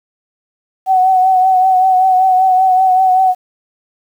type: tone with vibrato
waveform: sine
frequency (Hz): 749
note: F#5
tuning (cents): +21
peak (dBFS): -7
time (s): 0.86-3.35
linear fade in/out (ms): 50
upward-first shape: triangle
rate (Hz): 5.2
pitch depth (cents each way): 40
effects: 7-bit